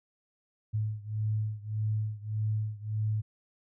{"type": "beating tone pair", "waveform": "sine", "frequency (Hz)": [106.9, 108.6], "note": ["A2", "A2"], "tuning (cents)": [-49, -22], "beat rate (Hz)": 1.7, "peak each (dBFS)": [-31, -33], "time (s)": [0.73, 3.22], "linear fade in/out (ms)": 20, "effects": []}